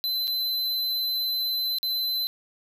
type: tone with dropouts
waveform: square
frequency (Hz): 4046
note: B7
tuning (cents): +41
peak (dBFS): -25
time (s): 0.04-2.27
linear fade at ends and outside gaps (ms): 0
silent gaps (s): 0.272-0.278 / 1.785-1.83
effects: none